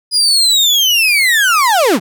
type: linear sweep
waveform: 35% pulse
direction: down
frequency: 4984 to 145.1 Hz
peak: -7 dBFS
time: 0.11-2 s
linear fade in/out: 50 ms
effects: none